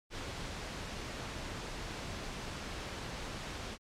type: noise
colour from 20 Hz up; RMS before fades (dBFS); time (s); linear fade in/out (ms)
pink; -41; 0.1-3.78; 50
effects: low-pass 6000 Hz 12 dB/octave + MP3 96 kbps